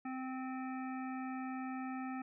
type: harmonic tone with a mistuned harmonic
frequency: 259.9 Hz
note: C4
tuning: 11 cents flat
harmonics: 1 / 3 / 5 / 7 / 9 / 10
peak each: -40 / -46 / -49 / -53 / -56 / -61 dBFS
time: 0.05-2.22 s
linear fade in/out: 5 ms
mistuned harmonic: 10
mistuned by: -41 cents
effects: none